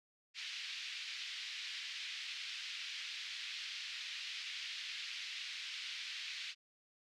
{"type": "band-pass noise", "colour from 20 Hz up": "pink", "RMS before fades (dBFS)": -45, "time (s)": [0.34, 6.55], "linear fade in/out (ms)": 50, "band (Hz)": [2200, 4700], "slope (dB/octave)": 24, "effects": []}